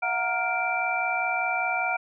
sine tone cluster, 670 / 735 / 930 / 1403 / 2345 Hz, E5 / F#5 / A#5 / F6 / D7, +28 / -12 / -4 / +8 / -3 cents, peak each -35 / -28 / -35 / -30 / -28 dBFS, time 0.02-1.97 s, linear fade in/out 10 ms, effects none

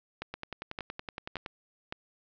two click trains, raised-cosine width 0.3 ms, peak -19 / -21 dBFS, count 4 / 13, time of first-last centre 0.22-1.925 / 0.34-1.461 s, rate 1.76 / 10.7 Hz, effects low-pass 5000 Hz 12 dB/octave

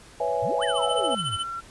sine chord, C# minor seventh, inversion third, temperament equal, 493.9 / 554.4 / 659.3 / 830.6 Hz, B4 / C#5 / E5 / G#5, 0 / 0 / 0 / 0 cents, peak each -28 / -29 / -29 / -28 dBFS, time 0.2-1.15 s, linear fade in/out 5 ms
sine exponential two-way sweep, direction up then down, 89.4 to 1947 to 89.4 Hz, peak -31 dBFS, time 0.42-1.37 s, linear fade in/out 10 ms, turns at 0.64 s
square tone with tremolo, 3030 Hz, F#7, 40 cents sharp, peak -26 dBFS, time 0.61-1.44 s, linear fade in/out 20 ms, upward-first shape sine, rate 14 Hz, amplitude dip 85%
sine tone with pitch glide, 1318.5 to 1359.5 Hz, E6 to F6, 0 to -47 cents, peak -30 dBFS, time 0.77-1.61 s, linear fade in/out 20 ms, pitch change +53 cents, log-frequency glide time 1.1-1.19 s
effects pink hiss -49 dBFS RMS until 1.7 s + resampled to 24000 Hz

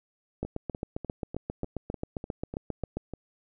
two click trains, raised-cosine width 2 ms, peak -18 / -23 dBFS, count 20 / 10, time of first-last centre 0.43-2.97 / 0.45-3.137 s, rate 7.48 / 3.35 Hz, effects none

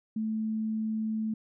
sine tone, 218.9 Hz, A3, 9 cents flat, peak -28 dBFS, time 0.16-1.34 s, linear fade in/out 5 ms, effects none

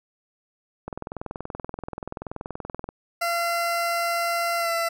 click train, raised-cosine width 1 ms, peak -18 dBFS, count 43, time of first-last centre 0.88-2.89 s, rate 20.9 Hz
20% pulse tone with pitch glide, 684 to 672.2 Hz, F5 to E5, -36 to +34 cents, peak -18 dBFS, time 3.21-4.89 s, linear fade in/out 10 ms, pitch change -30 cents, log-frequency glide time 4.58-4.7 s
effects none

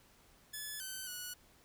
5% pulse tone with pitch steps, 1721 / 1532 / 1468 Hz, A6 / G6 / F#6, -39 / -40 / -14 cents, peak -31 dBFS, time 0.53-1.34 s, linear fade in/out 10 ms, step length 270 ms, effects pink hiss -65 dBFS RMS until 1.64 s

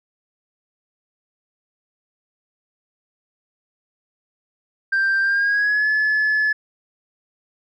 sine tone with pitch glide, 1577 to 1719.7 Hz, G6 to A6, +10 to -40 cents, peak -14 dBFS, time 4.92-6.53 s, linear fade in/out 10 ms, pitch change +150 cents, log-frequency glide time 5.22-5.88 s, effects tanh soft clip ceiling -14 dBFS

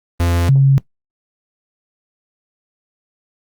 45% pulse / sine tone pair in turn, 86 / 136.52 Hz, F2 / C#3, -26 / -26 cents, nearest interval minor sixth, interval 800 cents, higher second, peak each -13 / -7 dBFS, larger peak second, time 0.2-0.49 / 0.49-0.78 s, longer neither, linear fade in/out 0 ms, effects noise-tail reverb RT60 0.1 s tail -18 dB re dry + Opus 32 kbps

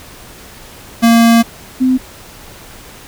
square / sine tone pair in turn, 231 / 257.3 Hz, A#3 / C4, -16 / -29 cents, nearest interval major second, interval 187 cents, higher second, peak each -6 / -8 dBFS, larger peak first, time 1.02-1.43 / 1.8-1.98 s, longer first, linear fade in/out 20 ms, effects pink hiss -36 dBFS RMS until 3.07 s

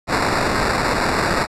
blue noise with sample-and-hold, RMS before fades -19 dBFS, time 0.07-1.47 s, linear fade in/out 50 ms, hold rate 3150 Hz, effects low-pass 8000 Hz 12 dB/octave

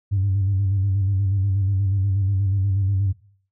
sine tone with vibrato, 97.6 Hz, G2, 7 cents flat, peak -16 dBFS, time 0.11-3.13 s, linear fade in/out 20 ms, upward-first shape square, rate 8.3 Hz, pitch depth 49 cents each way, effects noise-tail reverb RT60 0.5 s tail -19 dB re dry + tanh soft clip ceiling -14 dBFS

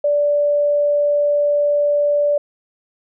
sine tone, 583 Hz, D5, 13 cents flat, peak -13 dBFS, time 0.04-2.38 s, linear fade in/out 5 ms, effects none

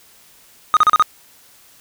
triangle tone bursts, 1244.5 Hz, D#6, in tune, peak -6 dBFS, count 5, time 0.74-1.024 s, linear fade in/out 0 ms, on 28 ms, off 36 ms, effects white hiss -49 dBFS RMS until 1.8 s

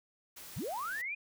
white noise, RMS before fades -49 dBFS, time 0.36-1.02 s, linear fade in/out 10 ms
sine linear sweep, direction up, 69.3 to 2489 Hz, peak -35 dBFS, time 0.56-1.15 s, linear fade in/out 10 ms
effects none

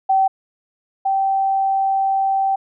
sine tone pair in turn, 770 / 777.1 Hz, G5 / G5, -31 / -15 cents, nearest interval unison, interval 16 cents, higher second, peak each -12 / -15 dBFS, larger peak first, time 0.09-0.28 / 1.05-2.56 s, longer second, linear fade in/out 10 ms, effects none

